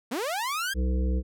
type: linear sweep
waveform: sawtooth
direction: up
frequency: 207.7 to 1645 Hz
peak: -24 dBFS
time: 0.11-0.74 s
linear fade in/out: 10 ms
type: harmonic tone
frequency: 63.2 Hz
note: B1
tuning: 41 cents sharp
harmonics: 1 / 3 / 5 / 7 / 8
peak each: -23 / -33 / -37 / -40 / -41 dBFS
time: 0.74-1.23 s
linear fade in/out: 50 ms
effects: none